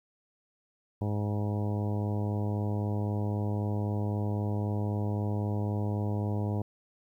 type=harmonic tone with a mistuned harmonic; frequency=103.83 Hz; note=G#2; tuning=in tune; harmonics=1 / 2 / 3 / 4 / 5 / 6 / 7 / 8 / 9; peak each=-29 / -35 / -39 / -41 / -43 / -45 / -46 / -47 / -48 dBFS; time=1.01-6.62 s; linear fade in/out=5 ms; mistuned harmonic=9; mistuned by=+40 cents; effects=11-bit